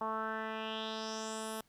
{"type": "tone with low-pass filter sweep", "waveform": "10% pulse", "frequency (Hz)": 220, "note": "A3", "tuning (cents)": 0, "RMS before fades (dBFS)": -39, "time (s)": [0.01, 1.61], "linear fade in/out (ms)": 2, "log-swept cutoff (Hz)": [1000, 12000], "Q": 3.8, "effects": ["pink hiss -71 dBFS RMS until 1.68 s"]}